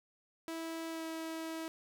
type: tone with pitch glide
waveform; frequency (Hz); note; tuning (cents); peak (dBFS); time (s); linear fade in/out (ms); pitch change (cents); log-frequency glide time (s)
sawtooth; 327.1 to 323.7; E4 to E4; -13 to -31; -35; 0.48-1.68; 0; -18; 0.89-1.04
effects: none